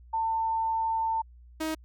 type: tone pair in turn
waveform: sine / sawtooth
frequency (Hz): 897 / 315.9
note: A5 / D#4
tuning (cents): +33 / +26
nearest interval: octave + tritone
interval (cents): 1807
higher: first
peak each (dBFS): -25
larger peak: neither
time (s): 0.13-1.22 / 1.6-1.75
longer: first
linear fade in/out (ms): 10
effects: added 60 Hz sine -49 dBFS peak until 1.84 s